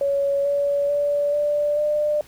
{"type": "tone with pitch steps", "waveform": "sine", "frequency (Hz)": [560, 569.1, 578.4, 587.8, 597.4], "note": ["C#5", "C#5", "D5", "D5", "D5"], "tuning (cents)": [18, 45, -27, 1, 29], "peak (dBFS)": -18, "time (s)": [0.01, 2.21], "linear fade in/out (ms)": 2, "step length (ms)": 440, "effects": ["pink hiss -50 dBFS RMS until 2.27 s"]}